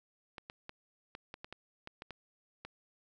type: clicks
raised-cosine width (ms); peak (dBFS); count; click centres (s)
0.3; -28; 11; 0.382 / 0.499 / 0.694 / 1.151 / 1.341 / 1.445 / 1.526 / 1.874 / 2.021 / 2.107 / 2.65
effects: none